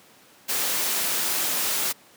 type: noise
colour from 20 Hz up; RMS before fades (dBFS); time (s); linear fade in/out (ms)
white; -25; 0.48-1.93; 20
effects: pink hiss -53 dBFS RMS until 2.16 s + high-pass 200 Hz 12 dB/octave